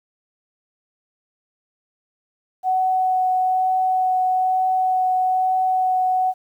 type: tone with vibrato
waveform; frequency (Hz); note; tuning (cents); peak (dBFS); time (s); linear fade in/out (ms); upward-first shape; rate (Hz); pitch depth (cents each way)
sine; 745; F#5; +12; -16; 2.63-6.34; 50; sine; 1.1; 8
effects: 9-bit